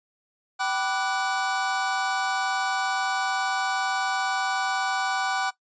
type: chord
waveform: square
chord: G major seventh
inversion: none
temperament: equal with one note detuned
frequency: 770.1 / 987.8 / 1174.7 / 1480 Hz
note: G5 / B5 / D6 / F#6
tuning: -31 / 0 / 0 / 0 cents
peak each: -28 / -34 / -33 / -29 dBFS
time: 0.59-5.51 s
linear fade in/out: 20 ms
effects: noise-tail reverb RT60 0.1 s tail -18 dB re dry + resampled to 16000 Hz